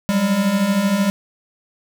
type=beating tone pair; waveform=square; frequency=188 / 201 Hz; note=F#3 / G3; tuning=+28 / +44 cents; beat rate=13 Hz; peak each=-23 / -17 dBFS; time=0.09-1.1 s; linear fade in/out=0 ms; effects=none